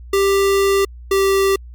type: tone pair in turn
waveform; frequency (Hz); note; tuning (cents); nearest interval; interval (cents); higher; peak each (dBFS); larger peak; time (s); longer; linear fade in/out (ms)
square; 394 / 390.2; G4 / G4; +9 / -8; unison; 17; first; -13; neither; 0.13-0.85 / 1.11-1.56; first; 5
effects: added 60 Hz sine -33 dBFS peak until 1.74 s + MP3 96 kbps